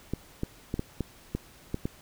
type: clicks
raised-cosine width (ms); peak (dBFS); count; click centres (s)
3; -16; 8; 0.136 / 0.434 / 0.741 / 0.794 / 1.007 / 1.35 / 1.744 / 1.855
effects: pink hiss -54 dBFS RMS until 2.01 s